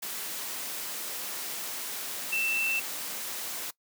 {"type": "tone in noise", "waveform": "sine", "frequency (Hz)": 2672, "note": "E7", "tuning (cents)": 23, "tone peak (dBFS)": -26, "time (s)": [2.32, 2.8], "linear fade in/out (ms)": 10, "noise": "white", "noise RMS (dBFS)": -36, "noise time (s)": [0.02, 3.71], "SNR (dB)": 7, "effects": ["noise-tail reverb RT60 0.1 s tail -21 dB re dry", "high-pass 200 Hz 12 dB/octave"]}